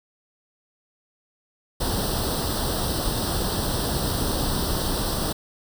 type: noise with comb filter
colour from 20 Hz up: pink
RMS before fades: -25 dBFS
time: 1.8-5.33 s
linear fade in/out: 10 ms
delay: 0.22 ms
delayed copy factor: +0.85
effects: none